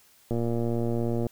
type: click train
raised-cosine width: 2 ms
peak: -16 dBFS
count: 113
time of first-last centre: 0.31-1.267 s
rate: 117 Hz
effects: white hiss -59 dBFS RMS until 1.31 s

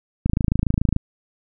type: click train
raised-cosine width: 5 ms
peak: -6 dBFS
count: 20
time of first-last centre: 0.26-0.964 s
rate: 27 Hz
effects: none

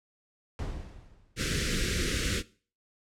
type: noise with exponential decay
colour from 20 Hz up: brown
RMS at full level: -31 dBFS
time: 0.59-1.47 s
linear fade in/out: 1 ms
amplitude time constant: 190 ms
type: band-stop noise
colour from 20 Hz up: pink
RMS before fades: -29 dBFS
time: 1.36-2.43 s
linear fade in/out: 50 ms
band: 500 to 1400 Hz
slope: 48 dB/octave
effects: noise-tail reverb RT60 0.4 s tail -19 dB re dry + low-pass 8000 Hz 12 dB/octave

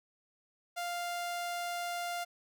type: tone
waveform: sawtooth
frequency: 698.5 Hz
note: F5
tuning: in tune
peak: -31 dBFS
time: 0.76-2.25 s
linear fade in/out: 20 ms
effects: none

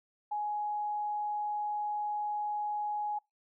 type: tone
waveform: sine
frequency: 836 Hz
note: G#5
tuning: 11 cents sharp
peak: -31 dBFS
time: 0.31-3.19 s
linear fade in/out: 10 ms
effects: noise-tail reverb RT60 0.2 s tail -25 dB re dry

